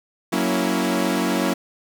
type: chord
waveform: sawtooth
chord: F# dominant seventh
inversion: none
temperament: equal with one note detuned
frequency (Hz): 185 / 233.1 / 278.6 / 329.6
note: F#3 / A#3 / C#4 / E4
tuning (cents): 0 / 0 / +9 / 0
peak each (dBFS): -21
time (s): 0.32-1.54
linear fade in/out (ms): 10
effects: none